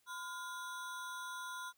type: ring-modulated tone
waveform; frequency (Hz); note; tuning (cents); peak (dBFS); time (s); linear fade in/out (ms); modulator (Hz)
square; 1216; D#6; -40; -40; 0.06-1.73; 50; 201
effects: white hiss -75 dBFS RMS until 1.77 s